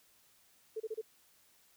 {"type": "tone bursts", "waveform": "sine", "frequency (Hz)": 440, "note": "A4", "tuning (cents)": 0, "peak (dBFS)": -35, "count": 4, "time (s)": [0.76, 1.015], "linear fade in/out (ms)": 10, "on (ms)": 42, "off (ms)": 29, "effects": ["white hiss -67 dBFS RMS until 1.76 s"]}